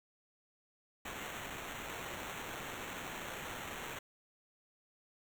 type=noise with sample-and-hold; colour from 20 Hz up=white; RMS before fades=-44 dBFS; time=1.05-3.99 s; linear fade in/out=5 ms; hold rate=4900 Hz; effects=none